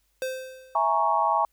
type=tone with exponential decay; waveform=square; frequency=519 Hz; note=C5; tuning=14 cents flat; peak=-26 dBFS; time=0.22-1.01 s; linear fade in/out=1 ms; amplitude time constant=170 ms
type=chord; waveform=sine; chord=A# half-diminished seventh; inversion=second; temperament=equal; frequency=659.3 / 830.6 / 932.3 / 1108.7 Hz; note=E5 / G#5 / A#5 / C#6; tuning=0 / 0 / 0 / 0 cents; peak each=-28 / -25 / -25 / -25 dBFS; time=0.75-1.45 s; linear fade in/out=2 ms
effects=added 50 Hz sine -70 dBFS peak until 1.52 s + white hiss -71 dBFS RMS until 1.52 s